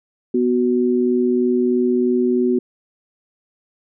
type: tone pair together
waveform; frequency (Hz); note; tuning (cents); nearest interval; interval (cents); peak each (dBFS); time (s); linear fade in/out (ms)
sine; 246.9 / 370; B3 / F#4; 0 / 0; perfect fifth; 700; -17; 0.34-2.59; 5
effects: none